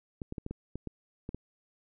clicks, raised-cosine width 3 ms, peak -24 dBFS, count 9, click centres 0.218 / 0.324 / 0.382 / 0.464 / 0.51 / 0.756 / 0.873 / 1.291 / 1.346 s, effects none

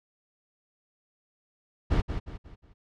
brown noise with echo, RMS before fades -23 dBFS, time 1.9-2.02 s, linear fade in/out 20 ms, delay 180 ms, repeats 4, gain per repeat -8 dB, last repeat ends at 2.74 s, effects low-pass 4000 Hz 12 dB/octave

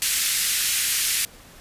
white band-pass noise, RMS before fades -23 dBFS, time 0.02-1.25 s, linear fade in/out 0 ms, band 1700 to 13000 Hz, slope 24 dB/octave, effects pink hiss -47 dBFS RMS until 1.6 s + resampled to 32000 Hz

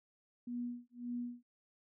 sine tone with tremolo, 242.2 Hz, B3, 34 cents flat, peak -36 dBFS, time 0.47-1.43 s, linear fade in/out 5 ms, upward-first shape sine, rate 1.8 Hz, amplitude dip 100%, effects none

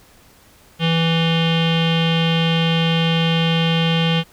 square tone with low-pass filter, 164.81 Hz, E3, in tune, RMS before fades -17 dBFS, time 0.79-4.24 s, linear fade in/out 50 ms, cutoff 3100 Hz, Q 7.4, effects pink hiss -50 dBFS RMS until 4.32 s

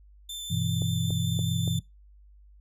sawtooth tone with vibrato, 3544 Hz, A7, 12 cents sharp, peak -32 dBFS, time 0.29-1.79 s, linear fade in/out 5 ms, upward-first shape triangle, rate 5.2 Hz, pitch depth 9 cents each way
sine chord, E minor, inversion first, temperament equal, 98 / 123.47 / 164.81 Hz, G2 / B2 / E3, 0 / 0 / 0 cents, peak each -30 / -30 / -29 dBFS, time 0.5-1.8 s, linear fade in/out 10 ms
click train, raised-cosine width 2 ms, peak -23 dBFS, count 4, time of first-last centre 0.82-1.677 s, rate 3.5 Hz
effects noise-tail reverb RT60 0.2 s tail -21 dB re dry + added 50 Hz sine -51 dBFS peak until 2.6 s

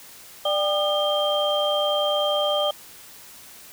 sine tone cluster, 593 / 794 / 1214 / 3175 Hz, D5 / G5 / D#6 / G7, +17 / +22 / -43 / +21 cents, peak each -22 / -29 / -30 / -25 dBFS, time 0.45-2.71 s, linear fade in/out 5 ms, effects white hiss -45 dBFS RMS until 3.72 s

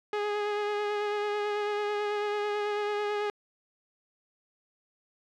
sawtooth tone with vibrato, 415.2 Hz, G#4, in tune, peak -24 dBFS, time 0.13-3.3 s, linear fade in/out 2 ms, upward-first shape sine, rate 9.1 Hz, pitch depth 18 cents each way, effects low-pass 3000 Hz 12 dB/octave + 11-bit

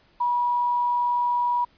sine tone with quantisation, 969 Hz, B5, 33 cents flat, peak -20 dBFS, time 0.2-1.65 s, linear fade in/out 10 ms, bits 8, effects pink hiss -60 dBFS RMS until 1.77 s + resampled to 11025 Hz

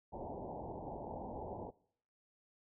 white low-pass noise, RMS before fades -45 dBFS, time 0.12-1.71 s, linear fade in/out 20 ms, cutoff 920 Hz, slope 96 dB/octave, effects noise-tail reverb RT60 0.6 s tail -21 dB re dry

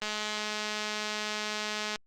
click train, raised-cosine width 0.2 ms, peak -16 dBFS, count 412, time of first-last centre 0.02-1.959 s, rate 212 Hz, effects Opus 24 kbps

